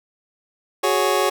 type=chord; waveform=25% pulse; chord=F# suspended second; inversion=none; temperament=just; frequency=370 / 416.2 / 555 Hz; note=F#4 / G#4 / C#5; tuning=0 / +4 / +2 cents; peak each=-18 dBFS; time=0.83-1.3 s; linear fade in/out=10 ms; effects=none